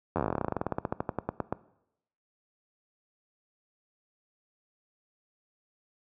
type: slowing click train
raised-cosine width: 1 ms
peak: -14 dBFS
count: 30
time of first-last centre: 0.16-1.525 s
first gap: 11 ms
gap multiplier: 1.09
effects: noise-tail reverb RT60 0.8 s tail -19 dB re dry + high-pass 80 Hz 12 dB/octave